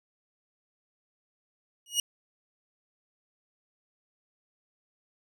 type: tone with exponential growth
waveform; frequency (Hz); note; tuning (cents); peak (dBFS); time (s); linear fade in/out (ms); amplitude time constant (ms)
20% pulse; 2889; F#7; -42; -15; 1.86-2; 2; 30
effects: none